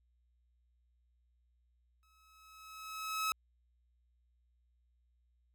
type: tone with exponential growth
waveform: sawtooth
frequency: 1288 Hz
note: E6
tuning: 41 cents flat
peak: -27 dBFS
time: 2.03-3.32 s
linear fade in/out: 0 ms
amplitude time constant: 280 ms
effects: added 60 Hz sine -70 dBFS peak until 5.54 s